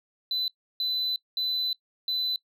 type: tone bursts at uneven times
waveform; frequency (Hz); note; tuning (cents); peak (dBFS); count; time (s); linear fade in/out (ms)
sine; 4009; B7; +25; -23; 4; 0.31-0.48 / 0.8-1.16 / 1.37-1.73 / 2.08-2.36; 2
effects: noise-tail reverb RT60 0.1 s tail -23 dB re dry + tanh soft clip ceiling -24 dBFS